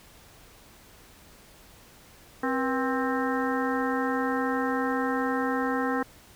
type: harmonic tone with a mistuned harmonic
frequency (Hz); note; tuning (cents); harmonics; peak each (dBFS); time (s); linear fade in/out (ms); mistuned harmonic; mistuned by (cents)
263.5; C4; +12; 1 / 2 / 3 / 4 / 5 / 6 / 7; -28 / -31 / -33 / -34 / -35 / -36 / -36; 2.43-6.03; 5; 2; -140
effects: pink hiss -53 dBFS RMS until 6.35 s